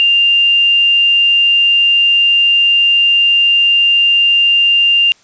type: tone with quantisation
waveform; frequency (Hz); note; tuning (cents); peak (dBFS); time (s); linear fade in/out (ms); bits
sine; 2794; F7; 0; -7; 0-5.12; 0; 6
effects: white hiss -49 dBFS RMS until 5.23 s + resampled to 16000 Hz